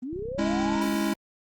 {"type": "linear sweep", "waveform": "sine", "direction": "up", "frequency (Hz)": [233.1, 987.8], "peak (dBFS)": -31, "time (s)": [0.02, 0.84], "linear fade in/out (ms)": 10}
{"type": "click train", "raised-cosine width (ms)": 5, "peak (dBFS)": -28, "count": 21, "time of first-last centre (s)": [0.13, 0.755], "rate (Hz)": 32}
{"type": "chord", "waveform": "square", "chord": "C# minor", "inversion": "second", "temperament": "equal", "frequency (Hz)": [207.7, 277.2, 329.6], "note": ["G#3", "C#4", "E4"], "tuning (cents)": [0, 0, 0], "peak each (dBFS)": [-28, -31, -29], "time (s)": [0.38, 1.14], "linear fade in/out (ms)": 10}
{"effects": ["Opus 24 kbps"]}